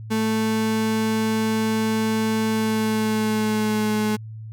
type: tone with pitch glide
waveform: 35% pulse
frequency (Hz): 220 to 213.5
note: A3 to G#3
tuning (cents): 0 to +48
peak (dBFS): -18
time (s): 0.1-4.17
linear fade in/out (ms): 20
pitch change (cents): -52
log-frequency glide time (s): 2.51-3.91
effects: added 110 Hz sine -33 dBFS peak until 4.52 s